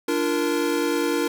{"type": "chord", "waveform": "square", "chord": "Bb major", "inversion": "first", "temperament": "equal with one note detuned", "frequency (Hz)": [293.7, 343.6, 466.2], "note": ["D4", "F4", "Bb4"], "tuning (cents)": [0, -28, 0], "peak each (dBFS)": -26, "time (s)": [0.08, 1.28], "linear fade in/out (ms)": 5, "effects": []}